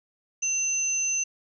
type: tone pair together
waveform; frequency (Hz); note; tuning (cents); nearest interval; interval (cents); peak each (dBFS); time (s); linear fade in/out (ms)
sine; 2734 / 6147; F7 / G8; -37 / -35; octave + major second; 1402; -32 / -24; 0.42-1.24; 10
effects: none